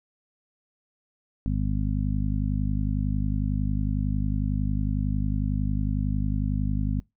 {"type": "harmonic tone", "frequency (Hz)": 51, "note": "G#1", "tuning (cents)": -31, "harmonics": [1, 2, 3, 4, 5], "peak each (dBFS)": [-26, -29, -31, -32, -33], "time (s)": [1.46, 7], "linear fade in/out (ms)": 0, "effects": ["noise-tail reverb RT60 0.2 s tail -23 dB re dry"]}